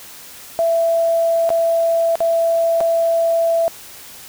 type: tone with dropouts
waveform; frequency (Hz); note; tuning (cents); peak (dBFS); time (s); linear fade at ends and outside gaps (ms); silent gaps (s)
sine; 666; E5; +18; -13; 0.59-3.68; 0; 1.492-1.503 / 2.155-2.205 / 2.805-2.81
effects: white hiss -38 dBFS RMS until 4.28 s